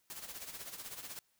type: noise with tremolo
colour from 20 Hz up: white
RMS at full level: -44 dBFS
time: 0.1-1.19 s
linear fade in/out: 0 ms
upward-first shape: sine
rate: 16 Hz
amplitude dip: 65%
effects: white hiss -75 dBFS RMS until 1.39 s